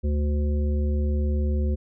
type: harmonic tone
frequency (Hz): 73.42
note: D2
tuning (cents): 0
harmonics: 1 / 3 / 5 / 7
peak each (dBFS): -21 / -31 / -35 / -38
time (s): 0.03-1.76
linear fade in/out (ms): 20
effects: none